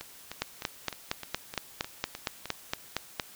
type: two click trains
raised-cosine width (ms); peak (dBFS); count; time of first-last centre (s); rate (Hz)
0.2; -11 / -20; 13 / 9; 0.42-3.198 / 0.01-2.456; 4.32 / 3.27
effects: white hiss -51 dBFS RMS until 3.35 s